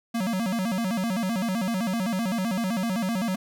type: tone with vibrato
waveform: square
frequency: 207.7 Hz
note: G#3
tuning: in tune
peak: -25 dBFS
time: 0.14-3.36 s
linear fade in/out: 10 ms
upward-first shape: square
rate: 7.8 Hz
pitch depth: 190 cents each way
effects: none